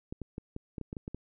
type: clicks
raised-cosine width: 3 ms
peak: -25 dBFS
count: 10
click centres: 0.125 / 0.217 / 0.381 / 0.564 / 0.782 / 0.813 / 0.929 / 0.968 / 1.079 / 1.146 s
effects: none